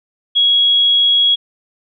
sine tone, 3322 Hz, G#7, in tune, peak -9 dBFS, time 0.35-1.36 s, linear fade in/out 20 ms, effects none

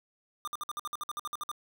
square tone bursts, 1201 Hz, D6, 38 cents sharp, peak -34 dBFS, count 14, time 0.45-1.515 s, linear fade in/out 0 ms, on 25 ms, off 55 ms, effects none

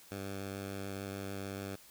10% pulse tone with vibrato, 98 Hz, G2, in tune, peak -31 dBFS, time 0.11-1.76 s, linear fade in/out 10 ms, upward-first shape square, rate 6.8 Hz, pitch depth 10 cents each way, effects white hiss -58 dBFS RMS until 1.9 s

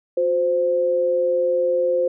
sine tone pair together, 360.3 / 520 Hz, F#4 / C5, -46 / -11 cents, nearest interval tritone, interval 635 cents, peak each -25 / -17 dBFS, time 0.17-2.08 s, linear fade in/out 5 ms, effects none

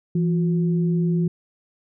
sine tone pair together, 168.7 / 361.2 Hz, E3 / F#4, +40 / -42 cents, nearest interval octave + minor second, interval 1318 cents, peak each -18 / -28 dBFS, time 0.15-1.28 s, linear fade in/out 5 ms, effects none

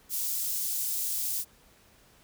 white high-pass noise, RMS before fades -31 dBFS, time 0.09-1.45 s, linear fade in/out 50 ms, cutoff 6500 Hz, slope 12 dB/octave, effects pink hiss -60 dBFS RMS until 2.23 s

